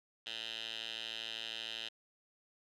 10% pulse tone with band-pass filter, 112.7 Hz, A2, 42 cents sharp, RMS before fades -43 dBFS, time 0.26-1.89 s, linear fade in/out 10 ms, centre 3300 Hz, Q 8.8, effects none

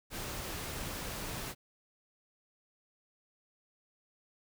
pink noise, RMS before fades -40 dBFS, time 0.1-1.55 s, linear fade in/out 50 ms, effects none

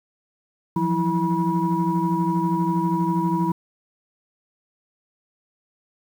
sine tone cluster, 168 / 180.4 / 328.1 / 969 Hz, E3 / F#3 / E4 / B5, +33 / -44 / -8 / -33 cents, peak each -24 dBFS, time 0.76-3.52 s, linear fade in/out 5 ms, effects tanh soft clip ceiling -10 dBFS + 8-bit

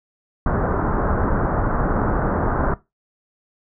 pink low-pass noise, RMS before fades -20 dBFS, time 0.46-2.74 s, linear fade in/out 2 ms, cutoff 1500 Hz, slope 48 dB/octave, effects noise-tail reverb RT60 0.2 s tail -18 dB re dry

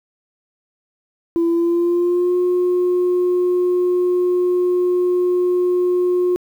sine tone with pitch glide, 336.9 to 359 Hz, E4 to F4, +38 to +48 cents, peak -12 dBFS, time 1.36-6.36 s, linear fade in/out 0 ms, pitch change +110 cents, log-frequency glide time 1.49-2.36 s, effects tanh soft clip ceiling -12 dBFS + 8-bit

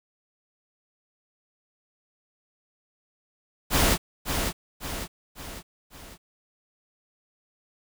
pink noise with echo, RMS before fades -21 dBFS, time 3.7-3.98 s, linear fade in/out 50 ms, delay 550 ms, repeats 4, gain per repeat -6 dB, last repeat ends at 6.18 s, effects none

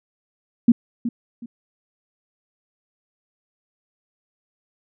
sine tone with echo, 235.9 Hz, A#3, 21 cents sharp, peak -8 dBFS, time 0.68-0.72 s, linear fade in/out 5 ms, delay 370 ms, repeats 2, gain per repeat -12 dB, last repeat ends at 1.46 s, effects none

